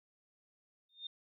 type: tone with exponential growth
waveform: sine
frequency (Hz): 3644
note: A#7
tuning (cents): -40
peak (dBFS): -37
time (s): 0.89-1.07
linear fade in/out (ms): 5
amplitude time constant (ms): 38
effects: none